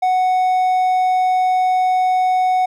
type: tone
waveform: triangle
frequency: 740 Hz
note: F#5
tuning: in tune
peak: -11 dBFS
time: 0.02-2.66 s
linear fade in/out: 10 ms
effects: none